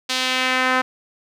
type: tone with band-pass filter sweep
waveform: sawtooth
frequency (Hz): 256.9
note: C4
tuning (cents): -32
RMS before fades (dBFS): -20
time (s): 0.09-0.82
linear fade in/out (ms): 10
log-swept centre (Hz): 4200 to 1400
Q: 1.4
effects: none